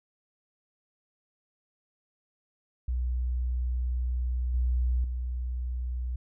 sine tone with level steps, 61.74 Hz, B1, in tune, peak -26 / -23 / -29 dBFS, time 2.88-6.16 s, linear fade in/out 5 ms, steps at 4.54 / 5.04 s, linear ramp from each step 2 ms, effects none

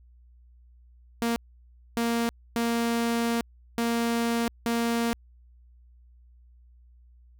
sawtooth tone bursts at uneven times, 233.1 Hz, A#3, in tune, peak -20 dBFS, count 5, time 1.22-1.36 / 1.97-2.29 / 2.56-3.41 / 3.78-4.48 / 4.66-5.13 s, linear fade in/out 0 ms, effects added 60 Hz sine -52 dBFS peak until 7.39 s

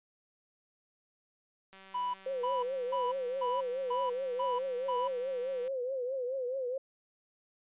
click train, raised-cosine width 0.3 ms, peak -38 dBFS, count 759, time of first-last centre 1.73-5.678 s, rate 192 Hz
triangle tone bursts, 987.8 Hz, B5, in tune, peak -29 dBFS, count 7, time 1.94-5.08 s, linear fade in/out 10 ms, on 200 ms, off 290 ms
sine tone with vibrato, 514 Hz, C5, 31 cents flat, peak -32 dBFS, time 2.26-6.78 s, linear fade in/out 5 ms, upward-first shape triangle, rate 4.7 Hz, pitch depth 120 cents each way
effects resampled to 8000 Hz

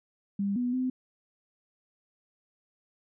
sine tone with pitch steps, 199.7 / 245.8 / 255.9 Hz, G3 / B3 / C4, +32 / -8 / -38 cents, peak -26 dBFS, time 0.39-0.9 s, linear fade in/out 5 ms, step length 170 ms, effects none

